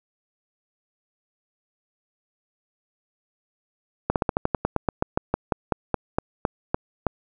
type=slowing click train; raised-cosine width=1 ms; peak=-6 dBFS; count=20; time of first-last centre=4.1-7.067 s; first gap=58 ms; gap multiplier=1.1; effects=none